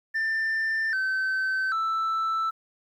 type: tone with pitch steps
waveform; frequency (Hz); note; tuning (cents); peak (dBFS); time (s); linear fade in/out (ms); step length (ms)
sine; 1786 / 1536.9 / 1322.6; A6 / G6 / E6; +25 / -35 / +5; -21; 0.14-2.51; 20; 790
effects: tanh soft clip ceiling -23 dBFS + 10-bit